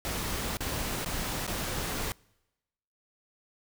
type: noise with dropouts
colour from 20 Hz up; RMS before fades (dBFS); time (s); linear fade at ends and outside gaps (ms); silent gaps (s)
pink; -33; 0.05-2.12; 0; 0.57-0.606 / 1.046-1.06 / 1.466-1.477
effects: noise-tail reverb RT60 1.0 s tail -26 dB re dry